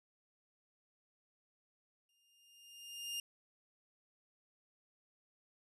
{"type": "tone with exponential growth", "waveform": "sawtooth", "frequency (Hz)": 2814, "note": "F7", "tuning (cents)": 12, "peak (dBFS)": -34, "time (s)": [2.09, 3.2], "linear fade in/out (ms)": 2, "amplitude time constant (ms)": 240, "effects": ["resampled to 32000 Hz"]}